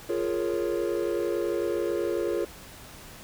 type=chord; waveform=triangle; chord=Bb minor seventh; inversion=second; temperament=equal with one note detuned; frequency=348 / 415.3 / 466.2 / 554.4 Hz; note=F4 / Ab4 / Bb4 / Db5; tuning=-6 / 0 / 0 / 0 cents; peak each=-27 / -29 / -30 / -31 dBFS; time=0.09-2.45 s; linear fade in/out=5 ms; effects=pink hiss -46 dBFS RMS until 3.23 s